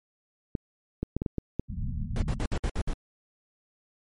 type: clicks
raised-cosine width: 3 ms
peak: -15 dBFS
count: 7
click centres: 0.552 / 1.03 / 1.166 / 1.219 / 1.262 / 1.383 / 1.596 s
type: low-pass noise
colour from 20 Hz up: pink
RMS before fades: -32 dBFS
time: 1.68-2.39 s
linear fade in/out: 20 ms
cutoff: 230 Hz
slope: 96 dB/octave
type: noise bursts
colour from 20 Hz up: brown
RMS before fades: -27 dBFS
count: 7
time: 2.16-2.935 s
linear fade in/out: 2 ms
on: 61 ms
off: 58 ms
effects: MP3 48 kbps